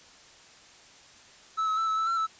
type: tone with pitch steps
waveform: triangle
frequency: 1307 / 1286 / 1324 / 1301 / 1316 / 1354 / 1312 Hz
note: E6 / E6 / E6 / E6 / E6 / E6 / E6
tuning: -15 / -43 / +7 / -23 / -3 / +46 / -9 cents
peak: -23 dBFS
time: 1.57-2.27 s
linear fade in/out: 20 ms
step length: 100 ms
effects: white hiss -53 dBFS RMS until 2.39 s + resampled to 16000 Hz